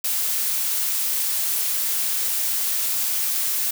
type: noise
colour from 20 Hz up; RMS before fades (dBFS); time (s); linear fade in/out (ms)
blue; -23; 0.04-3.71; 5
effects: none